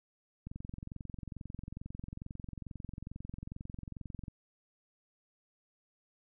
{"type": "click train", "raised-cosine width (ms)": 5, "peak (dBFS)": -30, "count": 86, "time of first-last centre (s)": [0.47, 4.282], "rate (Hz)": 22.3, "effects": []}